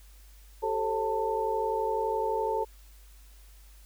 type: tone cluster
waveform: sine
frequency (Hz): 388.9 / 440.7 / 538 / 891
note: G4 / A4 / C5 / A5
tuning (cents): -14 / +3 / +48 / +22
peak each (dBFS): -35 / -30 / -35 / -30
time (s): 0.62-2.65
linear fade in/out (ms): 20
effects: added 50 Hz sine -50 dBFS peak until 3.85 s + white hiss -60 dBFS RMS until 3.85 s